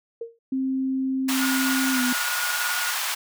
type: tone with exponential decay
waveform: sine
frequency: 462.3 Hz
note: A#4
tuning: 14 cents flat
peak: -26 dBFS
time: 0.21-0.39 s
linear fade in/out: 5 ms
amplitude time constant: 37 ms
type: tone with pitch glide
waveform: sine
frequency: 264.1 to 250.1 Hz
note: C4 to B3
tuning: +16 to +22 cents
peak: -22 dBFS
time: 0.52-2.13 s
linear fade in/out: 5 ms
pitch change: -94 cents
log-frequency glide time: 1.92-2.02 s
type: high-pass noise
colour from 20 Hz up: pink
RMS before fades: -27 dBFS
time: 1.28-3.15 s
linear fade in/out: 10 ms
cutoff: 910 Hz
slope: 24 dB/octave
type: tone with tremolo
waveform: sine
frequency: 1440 Hz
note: F#6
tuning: 47 cents flat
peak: -26 dBFS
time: 1.37-2.94 s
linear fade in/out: 50 ms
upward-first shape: square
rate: 18 Hz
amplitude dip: 40%
effects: none